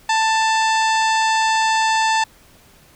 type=harmonic tone with a mistuned harmonic; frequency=885 Hz; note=A5; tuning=10 cents sharp; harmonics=1 / 2 / 3 / 4 / 5 / 6 / 7 / 8 / 9; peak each=-16 / -22 / -26 / -28 / -30 / -32 / -33 / -34 / -35 dBFS; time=0.09-2.24 s; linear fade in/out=5 ms; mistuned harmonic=6; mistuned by=-98 cents; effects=pink hiss -50 dBFS RMS until 2.95 s